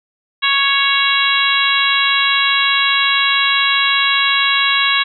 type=harmonic tone; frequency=554.4 Hz; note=C#5; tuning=in tune; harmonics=2 / 3 / 4 / 5 / 6 / 7; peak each=-19 / -19 / -19 / -19 / -19 / -19 dBFS; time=0.42-5.04 s; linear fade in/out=20 ms; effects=none

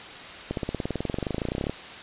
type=accelerating click train; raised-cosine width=2 ms; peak=-14 dBFS; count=29; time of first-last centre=0.51-1.696 s; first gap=62 ms; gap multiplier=0.97; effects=white hiss -40 dBFS RMS until 2.02 s + resampled to 8000 Hz

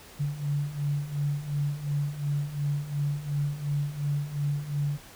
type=beating tone pair; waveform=sine; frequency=142.6 / 145.4 Hz; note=C#3 / D3; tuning=+49 / -17 cents; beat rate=2.8 Hz; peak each=-32 / -28 dBFS; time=0.19-4.98 s; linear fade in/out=20 ms; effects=pink hiss -49 dBFS RMS until 5.15 s

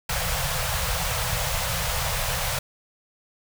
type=band-stop noise; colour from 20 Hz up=pink; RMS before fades=-26 dBFS; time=0.09-2.59 s; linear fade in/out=5 ms; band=170 to 480 Hz; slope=96 dB/octave; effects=none

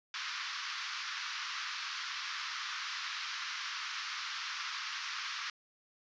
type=band-pass noise; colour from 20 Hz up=pink; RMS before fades=-40 dBFS; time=0.14-5.5 s; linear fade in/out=2 ms; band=1100 to 5800 Hz; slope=48 dB/octave; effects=resampled to 16000 Hz

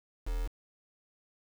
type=tone with quantisation; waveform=sine; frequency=40.88 Hz; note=E1; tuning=14 cents flat; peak=-30 dBFS; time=0.26-0.48 s; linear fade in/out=20 ms; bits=7; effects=none

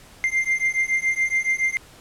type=beating tone pair; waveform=triangle; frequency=2093 / 2100.1 Hz; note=C7 / C7; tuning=0 / +6 cents; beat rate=7.1 Hz; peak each=-21 dBFS; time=0.24-1.77 s; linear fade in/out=0 ms; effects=pink hiss -48 dBFS RMS until 2 s + low-pass 12000 Hz 12 dB/octave

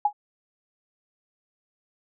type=tone with exponential decay; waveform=sine; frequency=830.6 Hz; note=G#5; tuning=in tune; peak=-14 dBFS; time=0.05-0.13 s; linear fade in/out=5 ms; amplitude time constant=17 ms; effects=none

